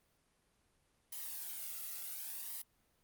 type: noise with flanger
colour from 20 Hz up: blue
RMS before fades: -44 dBFS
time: 1.12-2.62 s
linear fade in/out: 5 ms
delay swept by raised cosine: 1 to 1.52 ms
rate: 0.68 Hz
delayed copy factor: +0.75
effects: pink hiss -75 dBFS RMS until 3.03 s + Opus 32 kbps